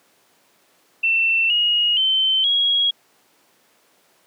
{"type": "tone with pitch steps", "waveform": "sine", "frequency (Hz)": [2686, 2879, 3085, 3307], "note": ["E7", "F#7", "G7", "G#7"], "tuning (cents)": [32, -48, -28, -8], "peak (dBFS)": -15, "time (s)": [1.03, 2.91], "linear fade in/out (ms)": 10, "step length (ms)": 470, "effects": ["pink hiss -58 dBFS RMS until 4.26 s", "high-pass 300 Hz 12 dB/octave"]}